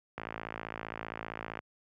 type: click train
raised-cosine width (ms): 0.5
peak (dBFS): -22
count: 79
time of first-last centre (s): 0.18-1.59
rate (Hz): 55.3
effects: high-pass 80 Hz 12 dB/octave